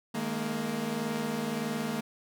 sawtooth chord, D# suspended fourth, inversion none, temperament equal with one note detuned, 155.56 / 211.5 / 233.1 Hz, D#3 / G#3 / A#3, 0 / +32 / 0 cents, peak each -35 / -31 / -29 dBFS, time 0.14-2.01 s, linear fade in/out 10 ms, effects none

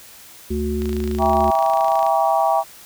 harmonic tone, 73.42 Hz, D2, in tune, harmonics 1 / 3 / 5, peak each -24 / -24 / -24 dBFS, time 0.5-1.51 s, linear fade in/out 10 ms
click train, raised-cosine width 0.2 ms, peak -17 dBFS, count 35, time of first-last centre 0.82-2.065 s, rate 27.3 Hz
sine chord, E diminished seventh, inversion none, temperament just, 659.3 / 791.1 / 949.3 / 1139.2 Hz, E5 / G5 / Bb5 / Db6, 0 / +16 / +31 / +47 cents, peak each -19 / -18 / -22 / -24 dBFS, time 1.18-2.64 s, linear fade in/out 50 ms
effects white hiss -43 dBFS RMS until 2.85 s

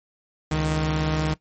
sawtooth tone pair together, 69.3 / 155.34 Hz, C#2 / D#3, 0 / -2 cents, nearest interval octave + major second, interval 1398 cents, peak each -24 / -18 dBFS, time 0.51-1.34 s, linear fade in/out 5 ms, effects noise-tail reverb RT60 0.1 s tail -17 dB re dry + MP3 32 kbps

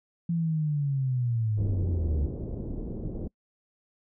sine linear sweep, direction down, 171.1 to 69.3 Hz, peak -24 dBFS, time 0.29-2.26 s, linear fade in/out 5 ms
pink low-pass noise, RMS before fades -34 dBFS, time 1.57-3.28 s, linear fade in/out 10 ms, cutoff 440 Hz, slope 24 dB/octave
effects noise-tail reverb RT60 0.1 s tail -26 dB re dry

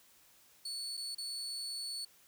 35% pulse tone with dropouts, 4435 Hz, C#8, in tune, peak -37 dBFS, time 0.65-2.05 s, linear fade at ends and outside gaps 5 ms, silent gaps 0.97-0.974 / 1.149-1.181 s, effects white hiss -64 dBFS RMS until 2.27 s

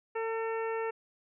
harmonic tone, 450 Hz, A4, 39 cents sharp, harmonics 1 / 2 / 3 / 4 / 5 / 6, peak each -32 / -38 / -42 / -44 / -46 / -48 dBFS, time 0.15-0.91 s, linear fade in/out 10 ms, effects none

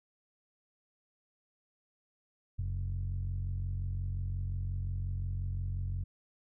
sawtooth tone with low-pass filter, 45.66 Hz, F#1, 22 cents flat, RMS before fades -35 dBFS, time 2.58-6.04 s, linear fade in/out 10 ms, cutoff 110 Hz, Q 8.7, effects none

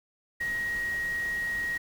sine tone in noise, 1889 Hz, A#6, 22 cents sharp, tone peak -28 dBFS, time 0.4-1.78 s, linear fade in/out 10 ms, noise pink, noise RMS -44 dBFS, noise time 0.4-1.78 s, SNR +13 dB, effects none

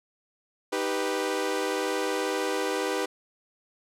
sawtooth chord, Eb augmented, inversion none, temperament equal, 311.1 / 392 / 493.9 Hz, Eb4 / G4 / B4, 0 / 0 / 0 cents, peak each -29 / -26 / -26 dBFS, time 0.72-3.06 s, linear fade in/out 10 ms, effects low-pass 11000 Hz 12 dB/octave

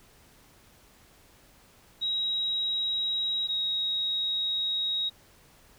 sine tone pair in turn, 3830 / 3790 Hz, A#7 / A#7, +46 / +28 cents, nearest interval unison, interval 18 cents, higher first, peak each -26 dBFS, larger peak neither, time 2.01-3.48 / 3.48-5.1 s, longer second, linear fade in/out 20 ms, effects pink hiss -58 dBFS RMS until 5.78 s

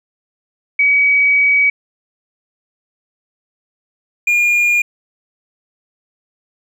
sine / triangle tone pair in turn, 2269 / 2421 Hz, C#7 / D#7, +40 / -48 cents, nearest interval minor second, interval 112 cents, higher second, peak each -9 dBFS, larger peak neither, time 0.79-1.7 / 4.27-4.82 s, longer first, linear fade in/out 5 ms, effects none

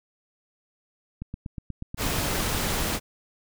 click train, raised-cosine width 5 ms, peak -21 dBFS, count 13, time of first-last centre 1.22-2.669 s, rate 8.28 Hz
pink noise, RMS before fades -27 dBFS, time 1.97-3 s, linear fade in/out 50 ms
effects none

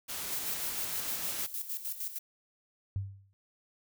white noise, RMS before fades -38 dBFS, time 0.08-1.47 s, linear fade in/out 20 ms
violet noise with tremolo, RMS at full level -36 dBFS, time 0.31-2.19 s, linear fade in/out 10 ms, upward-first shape square, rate 6.5 Hz, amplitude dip 65%
sine tone with exponential decay, 98 Hz, G2, in tune, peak -28 dBFS, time 2.96-3.33 s, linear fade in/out 0 ms, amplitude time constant 80 ms
effects none

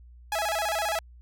sawtooth tone with vibrato, 740 Hz, F#5, in tune, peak -22 dBFS, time 0.32-0.99 s, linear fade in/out 2 ms, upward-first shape square, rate 15 Hz, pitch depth 210 cents each way, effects added 60 Hz sine -47 dBFS peak until 1.21 s

